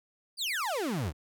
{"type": "exponential sweep", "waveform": "35% pulse", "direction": "down", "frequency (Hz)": [4941, 65.1], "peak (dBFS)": -28, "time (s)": [0.37, 1.13], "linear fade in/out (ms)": 50, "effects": []}